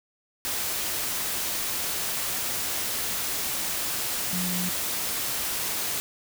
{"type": "tone in noise", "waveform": "sine", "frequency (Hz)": 180, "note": "F#3", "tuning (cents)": -47, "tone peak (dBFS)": -29, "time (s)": [4.33, 4.69], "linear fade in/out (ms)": 0, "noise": "white", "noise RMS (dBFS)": -29, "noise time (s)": [0.45, 6], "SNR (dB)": -3, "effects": []}